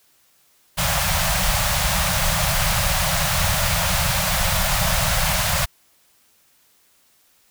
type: band-stop noise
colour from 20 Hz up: pink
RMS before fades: -20 dBFS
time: 0.77-5.66 s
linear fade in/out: 20 ms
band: 190 to 540 Hz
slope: 96 dB/octave
effects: white hiss -59 dBFS RMS until 7.5 s